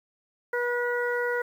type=harmonic tone; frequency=484.6 Hz; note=B4; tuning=33 cents flat; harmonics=1 / 2 / 3 / 4; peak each=-27 / -35 / -30 / -34 dBFS; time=0.53-1.42 s; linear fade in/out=5 ms; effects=9-bit